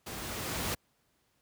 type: noise with level ramp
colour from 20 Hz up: pink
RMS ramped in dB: -41 to -32 dBFS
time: 0.06-0.75 s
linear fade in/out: 10 ms
effects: pink hiss -73 dBFS RMS until 1.41 s + high-pass 60 Hz 12 dB/octave